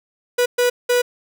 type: tone bursts at uneven times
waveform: 45% pulse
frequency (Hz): 489.9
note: B4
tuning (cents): -14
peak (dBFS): -14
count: 3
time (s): 0.38-0.46 / 0.58-0.7 / 0.89-1.02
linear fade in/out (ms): 10
effects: none